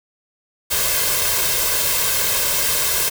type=noise with comb filter; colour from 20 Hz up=white; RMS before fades=-19 dBFS; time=0.7-3.1 s; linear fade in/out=20 ms; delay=1.9 ms; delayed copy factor=+0.65; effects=none